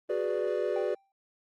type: chord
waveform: triangle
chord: G# half-diminished seventh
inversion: third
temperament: equal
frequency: 370 / 415.3 / 493.9 / 587.3 Hz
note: F#4 / G#4 / B4 / D5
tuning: 0 / 0 / 0 / 0 cents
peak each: -31 dBFS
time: 0.09-0.95 s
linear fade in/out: 10 ms
type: tone with exponential decay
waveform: triangle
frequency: 784 Hz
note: G5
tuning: in tune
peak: -34 dBFS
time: 0.76-1.12 s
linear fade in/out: 1 ms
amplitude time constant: 77 ms
effects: Opus 32 kbps